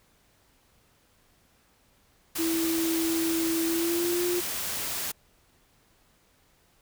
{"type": "noise", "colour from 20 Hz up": "white", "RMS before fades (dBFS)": -32, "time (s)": [2.35, 5.12], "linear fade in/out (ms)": 10}
{"type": "tone with pitch glide", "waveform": "sine", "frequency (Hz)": [329.2, 352.8], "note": ["E4", "F4"], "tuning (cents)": [-2, 18], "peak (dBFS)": -25, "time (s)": [2.38, 4.41], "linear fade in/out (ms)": 20, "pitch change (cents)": 120, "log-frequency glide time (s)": [3.65, 4.24]}
{"effects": ["pink hiss -64 dBFS RMS until 6.81 s"]}